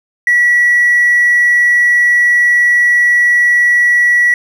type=tone with hard clipping; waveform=sine; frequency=1939 Hz; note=B6; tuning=32 cents flat; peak=-7 dBFS; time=0.27-4.34 s; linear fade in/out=2 ms; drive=1 dB; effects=none